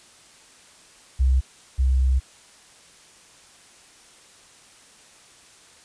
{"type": "tone pair in turn", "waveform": "sine", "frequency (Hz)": [65, 65], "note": ["C2", "C2"], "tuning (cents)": [-11, -11], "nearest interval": "unison", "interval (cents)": 0, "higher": "neither", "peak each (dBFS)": [-15, -16], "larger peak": "first", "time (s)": [[1.19, 1.41], [1.78, 2.2]], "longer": "second", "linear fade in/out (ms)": 20, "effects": ["white hiss -51 dBFS RMS until 5.84 s", "resampled to 22050 Hz"]}